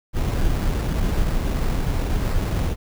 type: noise with sample-and-hold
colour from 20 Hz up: brown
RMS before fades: -21 dBFS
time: 0.13-2.76 s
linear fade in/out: 50 ms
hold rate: 3150 Hz
effects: none